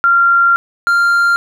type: tone pair in turn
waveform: sine / triangle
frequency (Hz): 1383 / 1391.8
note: F6 / F6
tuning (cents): -17 / -6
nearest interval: unison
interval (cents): 11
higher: second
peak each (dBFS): -7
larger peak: neither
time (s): 0.04-0.56 / 0.87-1.36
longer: first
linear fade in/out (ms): 0
effects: none